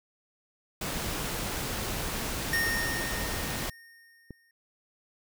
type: noise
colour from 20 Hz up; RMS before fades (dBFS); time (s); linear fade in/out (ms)
pink; -33; 0.81-3.7; 5
type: clicks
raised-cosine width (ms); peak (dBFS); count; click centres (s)
3; -28; 2; 2.014 / 4.307
type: tone with exponential decay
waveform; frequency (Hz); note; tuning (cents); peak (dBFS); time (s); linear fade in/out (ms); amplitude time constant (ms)
square; 1842; A#6; -21; -25; 2.53-4.51; 2; 430
effects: none